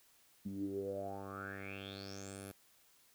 10% pulse tone with low-pass filter sweep, 98 Hz, G2, in tune, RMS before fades -44 dBFS, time 0.45-2.52 s, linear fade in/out 10 ms, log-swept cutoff 210 to 12000 Hz, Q 9.1, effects white hiss -68 dBFS RMS until 3.14 s

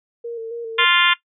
sine tone with vibrato, 460 Hz, A#4, 23 cents flat, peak -25 dBFS, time 0.24-0.85 s, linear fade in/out 10 ms, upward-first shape square, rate 3.7 Hz, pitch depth 32 cents each way
harmonic tone, 349.2 Hz, F4, in tune, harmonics 3 / 4 / 5 / 6 / 7 / 8 / 9 / 10, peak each -21 / -21 / -21 / -21 / -21 / -21 / -21 / -21 dBFS, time 0.78-1.14 s, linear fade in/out 10 ms
effects noise-tail reverb RT60 0.1 s tail -17 dB re dry

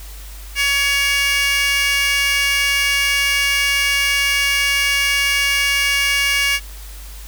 15% pulse tone with high-pass filter, 562 Hz, C#5, 24 cents sharp, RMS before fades -17 dBFS, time 0.55-6.6 s, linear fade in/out 50 ms, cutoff 2500 Hz, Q 2.3, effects added 50 Hz sine -32 dBFS peak until 7.27 s + white hiss -40 dBFS RMS until 7.27 s

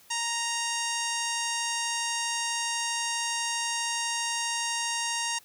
harmonic tone, 932.3 Hz, A#5, in tune, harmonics 1 / 2 / 3 / 4 / 5 / 6 / 7 / 8 / 9 / 10, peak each -34 / -36 / -35 / -39 / -40 / -36 / -36 / -41 / -42 / -39 dBFS, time 0.1-5.39 s, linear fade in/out 10 ms, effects white hiss -57 dBFS RMS until 5.44 s + high-pass 60 Hz 12 dB/octave

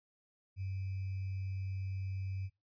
sine tone with sample-and-hold, 95.7 Hz, G2, 41 cents flat, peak -36 dBFS, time 0.56-2.5 s, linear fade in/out 50 ms, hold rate 2450 Hz, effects noise-tail reverb RT60 0.2 s tail -19 dB re dry + resampled to 11025 Hz

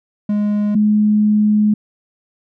triangle / sine tone pair in turn, 207.7 / 211 Hz, G#3 / G#3, 0 / +28 cents, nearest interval unison, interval 28 cents, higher second, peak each -12 / -10 dBFS, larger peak second, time 0.29-0.75 / 0.75-1.74 s, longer second, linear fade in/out 5 ms, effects none

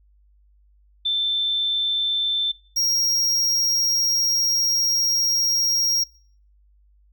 sine / square tone pair in turn, 3546 / 5605 Hz, A7 / F8, +13 / +5 cents, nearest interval minor sixth, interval 792 cents, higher second, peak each -19 dBFS, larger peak neither, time 1.05-2.52 / 2.76-6.04 s, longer second, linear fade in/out 10 ms, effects noise-tail reverb RT60 0.5 s tail -23 dB re dry + added 50 Hz sine -54 dBFS peak until 7.12 s

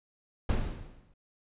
brown noise with exponential decay, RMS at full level -24 dBFS, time 0.49-1.14 s, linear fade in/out 5 ms, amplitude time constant 140 ms, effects resampled to 8000 Hz

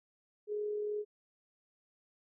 sine tone with amplitude modulation, 418.7 Hz, G#4, 14 cents sharp, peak -32 dBFS, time 0.47-1.05 s, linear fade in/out 50 ms, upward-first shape sine, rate 42.9 Hz, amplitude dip 30%, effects none

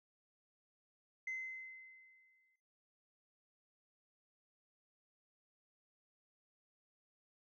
sine tone with exponential decay, 2058 Hz, C7, 29 cents flat, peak -36 dBFS, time 1.27-2.56 s, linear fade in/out 5 ms, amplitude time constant 280 ms, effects noise-tail reverb RT60 0.7 s tail -20 dB re dry + tanh soft clip ceiling -36 dBFS

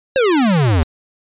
square exponential sweep, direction down, 555 to 75.4 Hz, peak -12 dBFS, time 0.16-0.83 s, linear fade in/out 0 ms, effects resampled to 8000 Hz

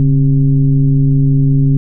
sine tone with frequency modulation, 140.7 Hz, C#3, 26 cents sharp, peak -7 dBFS, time 0-1.77 s, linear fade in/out 0 ms, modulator 128 Hz, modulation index 0.75, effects none

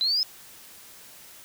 sine linear sweep, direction up, 3949 to 5190 Hz, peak -21 dBFS, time 0.01-0.23 s, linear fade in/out 0 ms, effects white hiss -48 dBFS RMS until 1.44 s

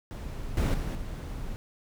brown noise with level steps, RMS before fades -36 / -24 / -31 / -36 dBFS, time 0.11-1.56 s, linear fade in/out 0 ms, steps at 0.57 / 0.74 / 0.95 s, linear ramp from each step 2 ms, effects none

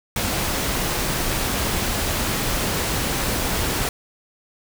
pink noise, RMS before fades -23 dBFS, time 0.16-3.89 s, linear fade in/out 2 ms, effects none

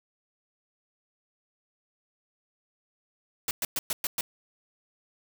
white noise bursts, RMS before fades -29 dBFS, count 6, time 3.48-4.21 s, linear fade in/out 2 ms, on 30 ms, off 110 ms, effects none

